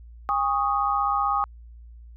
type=chord; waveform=sine; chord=Ab suspended fourth; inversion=none; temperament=equal with one note detuned; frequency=810.2 / 1108.7 / 1244.5 Hz; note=Ab5 / Db6 / Eb6; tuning=-43 / 0 / 0 cents; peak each=-25 / -27 / -24 dBFS; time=0.29-1.44 s; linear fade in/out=0 ms; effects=added 58 Hz sine -42 dBFS peak until 2.16 s